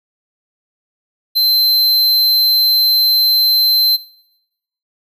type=tone; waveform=square; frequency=4100 Hz; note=C8; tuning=36 cents flat; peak=-11 dBFS; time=1.35-3.97 s; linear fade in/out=20 ms; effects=noise-tail reverb RT60 0.9 s tail -22 dB re dry